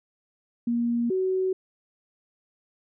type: tone pair in turn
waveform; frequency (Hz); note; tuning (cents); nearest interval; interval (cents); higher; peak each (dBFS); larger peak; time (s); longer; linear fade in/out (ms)
sine; 236.4 / 375.3; A#3 / F#4; +24 / +25; minor sixth; 801; second; -22; neither; 0.67-1.1 / 1.1-1.53; neither; 5
effects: none